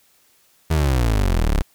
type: exponential sweep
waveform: 30% pulse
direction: down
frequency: 82.41 to 32.53 Hz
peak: -13 dBFS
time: 0.7-1.62 s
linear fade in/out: 10 ms
effects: white hiss -58 dBFS RMS until 1.74 s